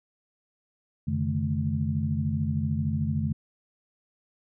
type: tone cluster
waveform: sine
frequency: 89.5 / 139.4 / 152.7 / 217.2 Hz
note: F2 / C#3 / D#3 / A3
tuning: +43 / +10 / -32 / -22 cents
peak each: -30 dBFS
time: 1.07-3.33 s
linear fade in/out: 10 ms
effects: none